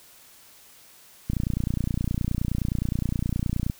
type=click train; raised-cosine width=5 ms; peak=-13 dBFS; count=72; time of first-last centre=1.3-3.699 s; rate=29.6 Hz; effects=white hiss -52 dBFS RMS until 3.79 s